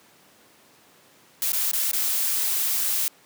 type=noise with dropouts; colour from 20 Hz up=blue; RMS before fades=-24 dBFS; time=1.42-3.08 s; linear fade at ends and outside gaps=1 ms; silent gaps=1.521-1.531 / 1.714-1.733 / 1.914-1.932 s; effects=pink hiss -55 dBFS RMS until 3.25 s + high-pass 200 Hz 12 dB/octave

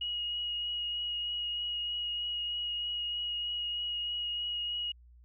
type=tone with vibrato; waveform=sine; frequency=2891 Hz; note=F#7; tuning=41 cents flat; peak=-32 dBFS; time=0.01-4.92 s; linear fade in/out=5 ms; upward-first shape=triangle; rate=3.2 Hz; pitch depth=11 cents each way; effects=added 60 Hz sine -54 dBFS peak until 5.24 s

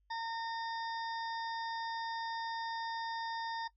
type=harmonic tone with a mistuned harmonic; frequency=914 Hz; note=A#5; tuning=34 cents flat; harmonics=1 / 2 / 4 / 5 / 6; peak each=-37 / -44 / -49 / -51 / -57 dBFS; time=0.1-3.68 s; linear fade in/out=10 ms; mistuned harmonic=5; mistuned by=+120 cents; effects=noise-tail reverb RT60 0.1 s tail -18 dB re dry + added 50 Hz sine -70 dBFS peak until 3.76 s

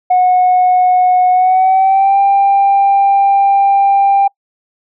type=tone with pitch glide; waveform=sine; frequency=731 to 792.6 Hz; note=F#5 to G5; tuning=-21 to +19 cents; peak=-5 dBFS; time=0.1-4.28 s; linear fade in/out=10 ms; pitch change=+140 cents; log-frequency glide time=1.31-2.19 s; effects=noise-tail reverb RT60 0.1 s tail -26 dB re dry + tanh soft clip ceiling -4 dBFS

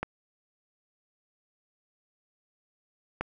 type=clicks; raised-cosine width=0.5 ms; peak=-15 dBFS; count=2; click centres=0.03 / 3.21 s; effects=none

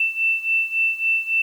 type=beating tone pair; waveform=sine; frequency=2668 / 2671.6 Hz; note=E7 / E7; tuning=+20 / +23 cents; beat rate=3.6 Hz; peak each=-20 / -23 dBFS; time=0-1.42 s; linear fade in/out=5 ms; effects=8-bit

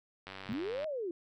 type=click train; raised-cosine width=0.3 ms; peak=-28 dBFS; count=56; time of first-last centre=0.27-0.843 s; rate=96 Hz
type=tone with exponential growth; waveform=triangle; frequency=123.47 Hz; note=B2; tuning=in tune; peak=-34 dBFS; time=0.44-0.53 s; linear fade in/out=0 ms; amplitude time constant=19 ms
type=linear two-way sweep; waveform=sine; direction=up then down; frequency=196 to 639 to 326.2 Hz; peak=-34 dBFS; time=0.49-1.11 s; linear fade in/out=2 ms; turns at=0.86 s
effects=none

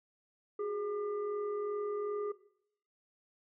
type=tone with frequency modulation; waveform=sine; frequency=415.3 Hz; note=G#4; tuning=in tune; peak=-33 dBFS; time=0.59-2.32 s; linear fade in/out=5 ms; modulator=788 Hz; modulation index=0.53; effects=noise-tail reverb RT60 0.7 s tail -19 dB re dry

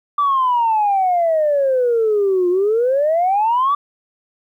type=exponential two-way sweep; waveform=sine; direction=down then up; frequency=1174.7 to 350.2 to 1174.7 Hz; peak=-12 dBFS; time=0.18-3.75 s; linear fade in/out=5 ms; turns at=2.49 s; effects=tanh soft clip ceiling -9 dBFS + 9-bit

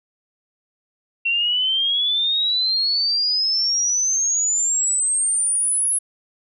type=exponential sweep; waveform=sine; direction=up; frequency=2714 to 10770 Hz; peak=-17 dBFS; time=1.25-5.99 s; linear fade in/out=10 ms; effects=none

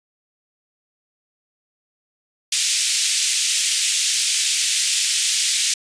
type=band-pass noise; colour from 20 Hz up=white; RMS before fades=-20 dBFS; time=2.52-5.74 s; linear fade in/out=5 ms; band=2400 to 9000 Hz; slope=24 dB/octave; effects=resampled to 22050 Hz

